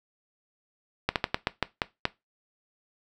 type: slowing click train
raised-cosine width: 0.3 ms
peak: -7 dBFS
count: 8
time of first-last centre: 1.09-2.054 s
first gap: 68 ms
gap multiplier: 1.23
effects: noise-tail reverb RT60 0.2 s tail -18 dB re dry